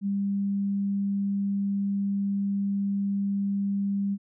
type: tone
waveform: sine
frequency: 199.1 Hz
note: G3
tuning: 27 cents sharp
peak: -24 dBFS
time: 0.01-4.18 s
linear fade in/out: 50 ms
effects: none